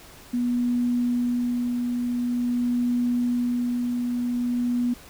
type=tone with tremolo; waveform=sine; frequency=243.3 Hz; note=B3; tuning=26 cents flat; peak=-20 dBFS; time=0.33-4.94 s; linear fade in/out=10 ms; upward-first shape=sine; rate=0.47 Hz; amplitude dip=30%; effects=pink hiss -47 dBFS RMS until 5.09 s